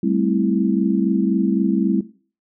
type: chord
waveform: sine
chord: A minor seventh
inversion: third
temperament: equal with one note detuned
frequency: 196 / 220 / 263.4 / 329.6 Hz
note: G3 / A3 / C4 / E4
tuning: 0 / 0 / +12 / 0 cents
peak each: -20 / -23 / -22 / -22 dBFS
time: 0.03-2.01 s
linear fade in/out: 5 ms
effects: noise-tail reverb RT60 0.4 s tail -17 dB re dry